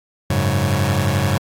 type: chord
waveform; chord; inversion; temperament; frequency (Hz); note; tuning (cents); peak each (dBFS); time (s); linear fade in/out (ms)
sawtooth; F# suspended second; none; just; 92.5 / 104.06 / 138.75; F#2 / G#2 / C#3; 0 / +4 / +2; -16; 0.3-1.38; 5
effects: AAC 48 kbps